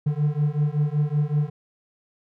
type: beating tone pair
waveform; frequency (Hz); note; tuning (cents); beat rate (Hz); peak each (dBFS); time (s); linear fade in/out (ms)
triangle; 145.8 / 151.1; D3 / D3; -12 / +50; 5.3; -21; 0.06-1.5; 10
effects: none